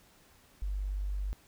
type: tone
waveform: sine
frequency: 49 Hz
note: G1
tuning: in tune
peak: -31 dBFS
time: 0.62-1.33 s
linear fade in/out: 0 ms
effects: pink hiss -62 dBFS RMS until 1.47 s